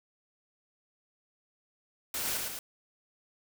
white noise with echo, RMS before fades -34 dBFS, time 2.14-2.37 s, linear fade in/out 2 ms, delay 110 ms, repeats 2, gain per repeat -3 dB, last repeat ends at 2.59 s, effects none

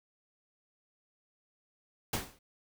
pink noise with exponential decay, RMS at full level -29 dBFS, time 2.13-2.39 s, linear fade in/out 5 ms, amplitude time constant 56 ms, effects none

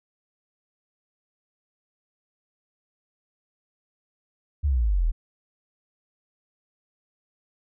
sine exponential sweep, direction down, 77 to 36.71 Hz, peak -19 dBFS, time 4.63-5.12 s, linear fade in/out 20 ms, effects none

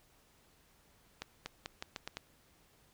accelerating click train, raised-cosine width 0.2 ms, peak -22 dBFS, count 7, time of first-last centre 1.22-2.17 s, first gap 240 ms, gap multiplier 0.83, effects pink hiss -67 dBFS RMS until 2.93 s

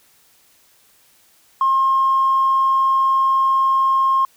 triangle tone with tanh clipping, 1069 Hz, C6, 37 cents sharp, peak -13 dBFS, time 1.61-4.25 s, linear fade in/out 2 ms, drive 4 dB, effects white hiss -55 dBFS RMS until 4.36 s

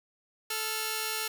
5% pulse tone pair together, 436.5 / 1385 Hz, A4 / F6, -14 / -15 cents, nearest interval octave + minor sixth, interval 1999 cents, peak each -22 dBFS, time 0.5-1.28 s, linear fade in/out 5 ms, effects none

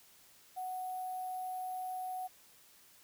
sine tone with sample-and-hold, 741 Hz, F#5, 2 cents sharp, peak -37 dBFS, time 0.56-2.28 s, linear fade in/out 20 ms, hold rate 11025 Hz, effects white hiss -62 dBFS RMS until 3.03 s

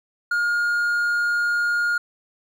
triangle tone, 1422 Hz, F6, 31 cents sharp, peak -17 dBFS, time 0.31-1.98 s, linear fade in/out 5 ms, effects none

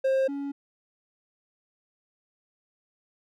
triangle tone pair in turn, 532 / 280.9 Hz, C5 / C#4, +29 / +23 cents, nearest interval major seventh, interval 1106 cents, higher first, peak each -19 / -28 dBFS, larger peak first, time 0.04-0.28 / 0.28-0.52 s, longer neither, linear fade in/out 10 ms, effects none

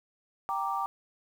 sine chord, G minor, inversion none, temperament equal, 784 / 932.3 / 1174.7 Hz, G5 / Bb5 / D6, 0 / 0 / 0 cents, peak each -33 / -34 / -32 dBFS, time 0.49-0.86 s, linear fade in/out 0 ms, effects 9-bit

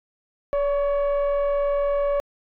sine tone with frequency modulation, 570 Hz, C#5, 48 cents sharp, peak -17 dBFS, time 0.53-2.2 s, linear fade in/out 0 ms, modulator 549 Hz, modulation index 0.47, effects tanh soft clip ceiling -18 dBFS

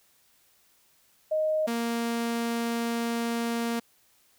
sine / sawtooth tone pair in turn, 622.3 / 233.1 Hz, D#5 / A#3, 0 / 0 cents, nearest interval octave + perfect fourth, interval 1700 cents, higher first, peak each -23 dBFS, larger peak neither, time 1.31-1.67 / 1.67-3.8 s, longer second, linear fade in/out 10 ms, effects white hiss -64 dBFS RMS until 4.38 s

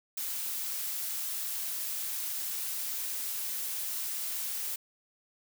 blue noise, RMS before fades -35 dBFS, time 0.17-4.76 s, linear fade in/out 5 ms, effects none

